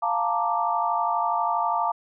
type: chord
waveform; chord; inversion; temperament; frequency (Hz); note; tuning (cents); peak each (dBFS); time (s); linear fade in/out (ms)
sine; Bb major seventh; second; equal; 698.5 / 880 / 932.3 / 1174.7; F5 / A5 / Bb5 / D6; 0 / 0 / 0 / 0; -27; 0.02-1.92; 10
effects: none